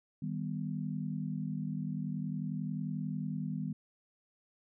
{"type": "chord", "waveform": "sine", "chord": "Eb augmented", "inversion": "none", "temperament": "equal", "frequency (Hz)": [155.56, 196, 246.9], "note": ["Eb3", "G3", "B3"], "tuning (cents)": [0, 0, 0], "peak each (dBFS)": [-37, -38, -40], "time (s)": [0.22, 3.73], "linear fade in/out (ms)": 5, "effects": []}